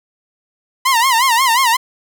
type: tone with vibrato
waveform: sawtooth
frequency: 987.8 Hz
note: B5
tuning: in tune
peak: -7 dBFS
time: 0.85-1.77 s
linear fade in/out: 10 ms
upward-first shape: sine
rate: 5.6 Hz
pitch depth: 160 cents each way
effects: none